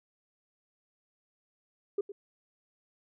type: tone with echo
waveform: sine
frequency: 402.6 Hz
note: G4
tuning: 46 cents sharp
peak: -25 dBFS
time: 1.98-2.01 s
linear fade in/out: 5 ms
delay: 110 ms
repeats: 1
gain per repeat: -14 dB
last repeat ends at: 2.12 s
effects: tanh soft clip ceiling -22 dBFS